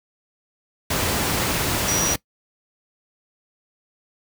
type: tone in noise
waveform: sine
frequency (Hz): 5800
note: F#8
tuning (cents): -35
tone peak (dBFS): -20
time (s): 1.88-2.14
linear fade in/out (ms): 5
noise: pink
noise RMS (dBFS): -22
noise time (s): 0.9-2.16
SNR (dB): -1
effects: noise-tail reverb RT60 0.1 s tail -21 dB re dry + high-pass 60 Hz 12 dB/octave